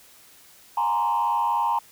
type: tone with frequency modulation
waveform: sine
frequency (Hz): 932.3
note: A#5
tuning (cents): 0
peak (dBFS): -19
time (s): 0.77-1.79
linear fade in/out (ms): 5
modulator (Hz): 96.2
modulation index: 1.1
effects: tanh soft clip ceiling -16 dBFS + white hiss -52 dBFS RMS until 1.91 s